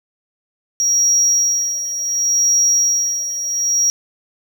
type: tone with tremolo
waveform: triangle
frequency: 5670 Hz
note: F8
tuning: 25 cents sharp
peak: -9 dBFS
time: 0.8-3.9 s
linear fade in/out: 0 ms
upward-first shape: sine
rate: 0.69 Hz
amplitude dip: 70%
effects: tanh soft clip ceiling -5 dBFS + 7-bit